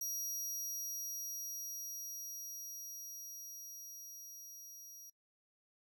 sawtooth tone with level ramp, 5740 Hz, F8, 47 cents sharp, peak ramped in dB -34 to -48 dBFS, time 0.01-5.1 s, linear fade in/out 5 ms, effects noise-tail reverb RT60 0.1 s tail -25 dB re dry

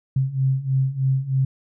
sine beating tone pair, 131.4 / 134.6 Hz, C3 / C3, +8 / +49 cents, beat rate 3.2 Hz, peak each -23 / -20 dBFS, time 0.16-1.45 s, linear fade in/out 5 ms, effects none

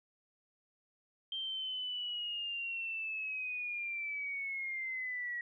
sine linear sweep, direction down, 3164 to 1910 Hz, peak -36 dBFS, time 1.32-5.41 s, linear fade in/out 2 ms, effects 13-bit

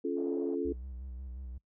sine chord, Db augmented, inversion none, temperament just, 277.2 / 346.5 / 433.1 Hz, Db4 / F4 / A4, 0 / -14 / -27 cents, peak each -34 dBFS, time 0.04-0.73 s, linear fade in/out 10 ms
pink band-pass noise, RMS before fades -49 dBFS, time 0.16-0.56 s, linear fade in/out 20 ms, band 320 to 690 Hz, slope 24 dB/octave
triangle tone with vibrato, 63.8 Hz, C2, 43 cents flat, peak -38 dBFS, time 0.65-1.58 s, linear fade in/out 5 ms, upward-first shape square, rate 5.6 Hz, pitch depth 62 cents each way
effects noise-tail reverb RT60 0.1 s tail -20 dB re dry

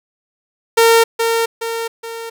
sawtooth tone with echo, 458 Hz, A#4, 31 cents flat, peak -4 dBFS, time 0.77-1.04 s, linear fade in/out 10 ms, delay 420 ms, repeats 3, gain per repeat -6 dB, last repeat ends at 2.3 s, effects none

